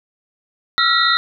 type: tone cluster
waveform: sine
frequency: 1324 / 1383 / 1930 / 3696 / 4063 Hz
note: E6 / F6 / B6 / A#7 / B7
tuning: +7 / -17 / -40 / -16 / +48 cents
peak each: -19 dBFS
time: 0.78-1.17 s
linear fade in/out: 0 ms
effects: none